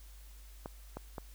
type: clicks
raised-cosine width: 1 ms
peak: -26 dBFS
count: 3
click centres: 0.659 / 0.97 / 1.182 s
effects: added 50 Hz sine -50 dBFS peak until 1.34 s + white hiss -61 dBFS RMS until 1.34 s